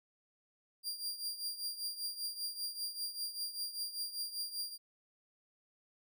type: tone with tremolo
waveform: sawtooth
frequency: 4774 Hz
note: D8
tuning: 28 cents sharp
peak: -32 dBFS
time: 0.83-4.78 s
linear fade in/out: 50 ms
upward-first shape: triangle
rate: 5.1 Hz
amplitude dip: 80%
effects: none